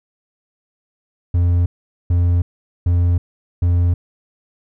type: tone bursts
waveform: triangle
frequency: 87.31 Hz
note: F2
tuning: in tune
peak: -10 dBFS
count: 4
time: 1.34-3.94 s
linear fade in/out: 5 ms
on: 320 ms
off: 440 ms
effects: none